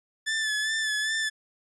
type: tone with vibrato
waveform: sawtooth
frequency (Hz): 1743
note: A6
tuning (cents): -17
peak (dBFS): -22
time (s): 0.26-1.3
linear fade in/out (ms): 20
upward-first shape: sine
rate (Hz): 2.5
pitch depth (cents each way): 38
effects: resampled to 22050 Hz